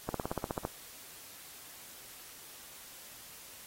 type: slowing click train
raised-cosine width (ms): 1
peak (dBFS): -19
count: 10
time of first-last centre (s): 0.09-0.651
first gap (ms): 53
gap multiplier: 1.04
effects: white hiss -51 dBFS RMS until 3.66 s + AAC 48 kbps